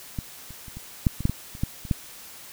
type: clicks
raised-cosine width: 5 ms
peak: -16 / -29 / -29 / -25 / -6 / -19 / -8 / -13 / -28 / -11 / -25 / -9 dBFS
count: 12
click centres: 0.188 / 0.506 / 0.682 / 0.77 / 1.068 / 1.206 / 1.254 / 1.296 / 1.551 / 1.635 / 1.852 / 1.912 s
effects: white hiss -44 dBFS RMS until 2.52 s